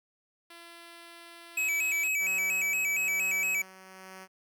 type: tone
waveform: 5% pulse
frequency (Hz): 339.4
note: F4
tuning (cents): -49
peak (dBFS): -36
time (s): 0.5-2.08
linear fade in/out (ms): 5
type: tone with vibrato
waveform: square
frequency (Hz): 2424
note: D#7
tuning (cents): -46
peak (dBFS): -27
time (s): 1.57-3.62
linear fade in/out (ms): 5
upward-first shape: square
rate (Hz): 4.3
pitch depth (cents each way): 92
type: tone with tremolo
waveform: 5% pulse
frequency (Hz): 188.6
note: F#3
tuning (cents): +33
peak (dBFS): -33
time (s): 2.18-4.28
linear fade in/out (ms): 50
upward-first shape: sine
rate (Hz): 1.1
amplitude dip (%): 45
effects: none